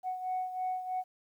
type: beating tone pair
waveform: sine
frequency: 740 / 743.1 Hz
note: F#5 / F#5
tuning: 0 / +7 cents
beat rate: 3.1 Hz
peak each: -32 / -38 dBFS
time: 0.03-1.04 s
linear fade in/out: 50 ms
effects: tanh soft clip ceiling -27 dBFS + 11-bit